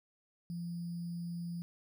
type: tone with sample-and-hold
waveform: sine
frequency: 171.6 Hz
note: F3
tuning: 30 cents flat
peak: -37 dBFS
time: 0.5-1.62 s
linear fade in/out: 0 ms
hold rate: 4900 Hz
effects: none